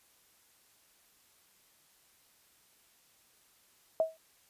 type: tone with exponential decay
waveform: sine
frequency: 643 Hz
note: E5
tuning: 43 cents flat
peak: -21 dBFS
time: 4-4.17 s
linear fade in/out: 1 ms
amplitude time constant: 35 ms
effects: white hiss -66 dBFS RMS until 4.49 s + resampled to 32000 Hz